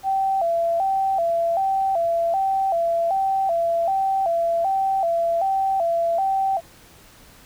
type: tone with vibrato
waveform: sine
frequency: 723 Hz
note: F#5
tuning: 40 cents flat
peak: -18 dBFS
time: 0.03-6.61 s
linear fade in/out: 50 ms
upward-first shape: square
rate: 1.3 Hz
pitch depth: 120 cents each way
effects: pink hiss -49 dBFS RMS until 7.45 s